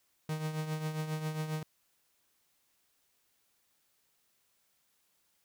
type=tone with tremolo; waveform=45% pulse; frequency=155.56 Hz; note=D#3; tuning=in tune; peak=-31 dBFS; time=0.29-1.63 s; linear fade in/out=2 ms; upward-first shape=triangle; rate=7.4 Hz; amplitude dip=65%; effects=white hiss -74 dBFS RMS until 5.44 s